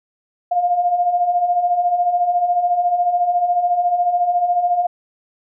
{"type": "beating tone pair", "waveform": "sine", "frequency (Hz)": [695, 709], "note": ["F5", "F5"], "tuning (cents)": [-9, 26], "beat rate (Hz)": 14, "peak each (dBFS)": [-22, -15], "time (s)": [0.51, 4.87], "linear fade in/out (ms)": 10, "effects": []}